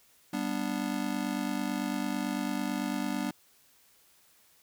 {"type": "chord", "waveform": "square", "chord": "G major", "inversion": "none", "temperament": "just", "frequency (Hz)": [196, 245, 294], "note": ["G3", "B3", "D4"], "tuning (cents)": [0, -14, 2], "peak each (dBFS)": [-36, -35, -35], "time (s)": [0.33, 3.31], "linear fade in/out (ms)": 5, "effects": ["white hiss -63 dBFS RMS until 4.62 s"]}